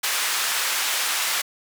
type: band-pass noise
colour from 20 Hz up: pink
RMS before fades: -24 dBFS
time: 0.03-1.42 s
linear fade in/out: 10 ms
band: 1300 to 16000 Hz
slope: 12 dB/octave
effects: none